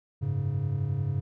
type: chord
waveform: triangle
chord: F# suspended second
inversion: none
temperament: equal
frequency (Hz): 92.5 / 103.83 / 138.59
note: F#2 / G#2 / C#3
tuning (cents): 0 / 0 / 0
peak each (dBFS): -33 / -28 / -27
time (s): 0.21-1.21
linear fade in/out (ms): 20
effects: none